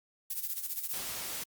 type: noise with tremolo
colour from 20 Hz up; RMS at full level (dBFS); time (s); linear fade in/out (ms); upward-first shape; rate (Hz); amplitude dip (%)
violet; -33; 0.3-0.98; 5; sine; 15; 75
type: noise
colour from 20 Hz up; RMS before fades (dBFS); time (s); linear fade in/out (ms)
white; -38; 0.93-1.44; 10
effects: Opus 48 kbps